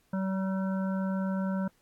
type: harmonic tone with a mistuned harmonic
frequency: 190.8 Hz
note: G3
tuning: 47 cents flat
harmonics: 1 / 3 / 5 / 7 / 8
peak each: -28 / -38 / -42 / -45 / -46 dBFS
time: 0.13-1.68 s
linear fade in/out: 5 ms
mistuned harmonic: 7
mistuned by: +21 cents
effects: pink hiss -69 dBFS RMS until 1.81 s + AAC 64 kbps